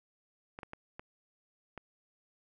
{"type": "clicks", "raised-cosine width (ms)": 0.5, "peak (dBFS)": -28, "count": 5, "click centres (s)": [0.589, 0.632, 0.734, 0.995, 1.777], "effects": []}